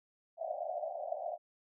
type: band-pass noise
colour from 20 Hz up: white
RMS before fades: -39 dBFS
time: 0.37-1.38 s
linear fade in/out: 50 ms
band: 590 to 730 Hz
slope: 96 dB/octave
effects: none